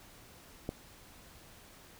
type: click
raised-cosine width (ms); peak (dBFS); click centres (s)
2; -21; 0.691
effects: pink hiss -56 dBFS RMS until 1.99 s